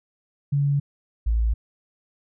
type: tone pair in turn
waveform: sine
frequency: 142 / 56.06 Hz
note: C#3 / A1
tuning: +42 / +33 cents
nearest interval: octave + major third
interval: 1609 cents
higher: first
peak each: -18 dBFS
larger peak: neither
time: 0.52-0.8 / 1.26-1.54 s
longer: neither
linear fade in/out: 10 ms
effects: none